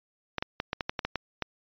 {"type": "clicks", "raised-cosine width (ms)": 0.3, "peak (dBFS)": -13, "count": 10, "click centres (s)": [0.383, 0.425, 0.601, 0.731, 0.808, 0.895, 0.992, 1.05, 1.157, 1.423], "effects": ["resampled to 11025 Hz"]}